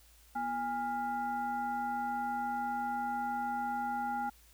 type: tone with frequency modulation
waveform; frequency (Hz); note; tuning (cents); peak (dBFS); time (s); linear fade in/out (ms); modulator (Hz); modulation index
sine; 820; G#5; -22; -32; 0.35-4.3; 10; 578; 0.72
effects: added 56 Hz sine -61 dBFS peak until 4.53 s + white hiss -63 dBFS RMS until 4.53 s